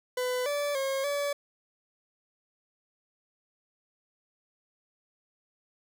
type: tone with pitch steps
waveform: 40% pulse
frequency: 501 / 579 / 540 / 573 Hz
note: B4 / D5 / C#5 / D5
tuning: +25 / -25 / -45 / -43 cents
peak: -27 dBFS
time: 0.17-1.33 s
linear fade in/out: 5 ms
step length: 290 ms
effects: none